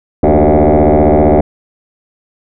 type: tone with frequency modulation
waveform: sine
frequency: 157.9 Hz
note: D#3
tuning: 26 cents sharp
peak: -3 dBFS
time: 0.23-1.41 s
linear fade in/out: 5 ms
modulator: 75.1 Hz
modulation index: 7.8
effects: tanh soft clip ceiling -3 dBFS